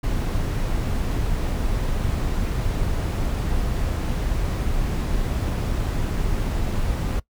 brown noise, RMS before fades -23 dBFS, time 0.03-7.2 s, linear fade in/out 10 ms, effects noise-tail reverb RT60 0.1 s tail -21 dB re dry

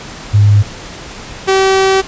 sine / sawtooth tone pair in turn, 103.1 / 384.1 Hz, G#2 / G4, -12 / -35 cents, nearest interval octave + major seventh, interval 2277 cents, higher second, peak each -4 dBFS, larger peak neither, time 0.33-0.63 / 1.47-2.02 s, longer second, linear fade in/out 20 ms, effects pink hiss -29 dBFS RMS until 2.07 s + resampled to 16000 Hz

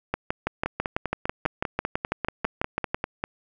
two click trains, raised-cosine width 0.5 ms, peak -9 / -11 dBFS, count 18 / 14, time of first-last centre 0.14-2.945 / 0.66-3.239 s, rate 6.06 / 5.04 Hz, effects none

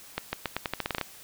accelerating click train, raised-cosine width 0.3 ms, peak -12 dBFS, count 12, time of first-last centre 0.18-1.013 s, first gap 150 ms, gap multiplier 0.85, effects white hiss -49 dBFS RMS until 1.23 s

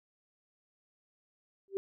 sine tone with exponential growth, 390.9 Hz, G4, 5 cents flat, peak -26 dBFS, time 1.68-1.77 s, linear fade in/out 0 ms, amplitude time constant 18 ms, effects none

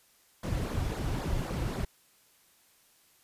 brown noise with flanger, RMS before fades -32 dBFS, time 0.43-1.85 s, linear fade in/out 5 ms, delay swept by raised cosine 0.34 to 4.84 ms, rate 3.8 Hz, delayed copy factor -0.75, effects white hiss -64 dBFS RMS until 3.23 s + resampled to 32000 Hz

